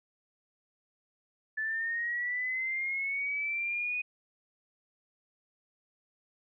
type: linear sweep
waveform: sine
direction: up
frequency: 1739 to 2489 Hz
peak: -30 dBFS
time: 1.57-4.02 s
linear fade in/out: 10 ms
effects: none